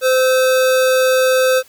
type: tone pair together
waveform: square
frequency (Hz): 515.9 / 1300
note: C5 / E6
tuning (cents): -24 / -24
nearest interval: octave + major third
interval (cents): 1600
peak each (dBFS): -12 / -24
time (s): 0.01-1.63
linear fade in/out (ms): 50
effects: white hiss -48 dBFS RMS until 1.68 s